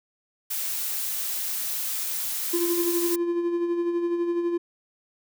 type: noise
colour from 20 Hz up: blue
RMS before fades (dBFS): -29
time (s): 0.5-3.16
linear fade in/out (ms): 10
type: tone with tremolo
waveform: triangle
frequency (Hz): 344.4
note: F4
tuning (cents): -24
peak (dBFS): -19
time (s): 2.53-4.58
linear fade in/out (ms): 10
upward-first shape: sine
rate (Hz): 12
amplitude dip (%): 45
effects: none